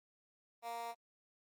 15% pulse tone with high-pass filter, 233.4 Hz, A#3, 2 cents sharp, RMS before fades -43 dBFS, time 0.62-0.95 s, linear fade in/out 50 ms, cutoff 760 Hz, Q 2.8, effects Opus 32 kbps

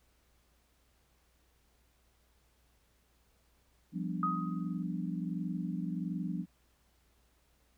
sine chord, G dominant seventh, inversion third, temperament equal, 174.61 / 196 / 246.9 / 293.7 Hz, F3 / G3 / B3 / D4, 0 / 0 / 0 / 0 cents, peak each -36 / -39 / -42 / -42 dBFS, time 3.92-6.46 s, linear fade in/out 50 ms
sine tone with exponential decay, 1254 Hz, D#6, 13 cents sharp, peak -27 dBFS, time 4.23-4.83 s, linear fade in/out 2 ms, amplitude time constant 130 ms
effects added 60 Hz sine -70 dBFS peak until 7.77 s + pink hiss -72 dBFS RMS until 7.77 s

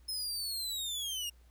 sawtooth linear sweep, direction down, 5180 to 2794 Hz, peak -32 dBFS, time 0.08-1.3 s, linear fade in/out 10 ms, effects added 60 Hz sine -57 dBFS peak until 1.5 s + pink hiss -70 dBFS RMS until 1.5 s

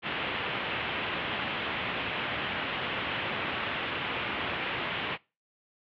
white low-pass noise, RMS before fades -33 dBFS, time 0.02-5.18 s, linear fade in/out 50 ms, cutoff 3200 Hz, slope 48 dB/octave, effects noise-tail reverb RT60 0.3 s tail -24 dB re dry + high-pass 80 Hz 12 dB/octave

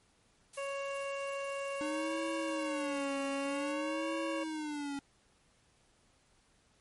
blue noise, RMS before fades -49 dBFS, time 0.53-3.72 s, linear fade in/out 5 ms
harmonic tone, 554.4 Hz, C#5, in tune, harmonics 1 / 2 / 3 / 4 / 5, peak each -37 / -43 / -50 / -50 / -45 dBFS, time 0.57-4.44 s, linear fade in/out 10 ms
square tone with vibrato, 299 Hz, D4, 31 cents sharp, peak -37 dBFS, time 1.81-4.99 s, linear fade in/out 0 ms, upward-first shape sine, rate 0.52 Hz, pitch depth 150 cents each way
effects pink hiss -69 dBFS RMS until 6.8 s + MP3 48 kbps

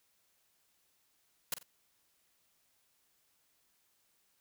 white noise with echo, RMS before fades -34 dBFS, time 1.52-1.54 s, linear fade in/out 2 ms, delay 45 ms, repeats 2, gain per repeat -11 dB, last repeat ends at 1.63 s, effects white hiss -74 dBFS RMS until 4.4 s

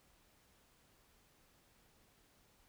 silence, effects pink hiss -70 dBFS RMS until 2.68 s

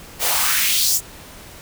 white noise with high-pass filter sweep, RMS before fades -18 dBFS, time 0.19-1.01 s, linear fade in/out 50 ms, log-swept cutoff 460 to 7400 Hz, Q 2.1, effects pink hiss -40 dBFS RMS until 1.61 s

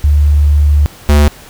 sine / square tone pair in turn, 73.42 / 73.42 Hz, D2 / D2, 0 / 0 cents, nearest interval unison, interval 0 cents, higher neither, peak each -5 dBFS, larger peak neither, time 0.04-0.86 / 1.09-1.28 s, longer first, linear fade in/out 0 ms, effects pink hiss -36 dBFS RMS until 1.49 s

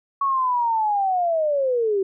sine linear sweep, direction down, 1118 to 375.5 Hz, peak -18 dBFS, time 0.21-2.03 s, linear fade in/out 5 ms, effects none

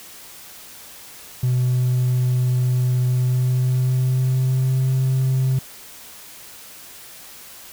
triangle tone with pitch glide, 125.7 to 131.11 Hz, B2 to C3, +31 to +4 cents, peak -13 dBFS, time 1.43-5.59 s, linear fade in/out 5 ms, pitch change +73 cents, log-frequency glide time 3.08-4.93 s, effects tanh soft clip ceiling -11 dBFS + white hiss -41 dBFS RMS until 7.72 s

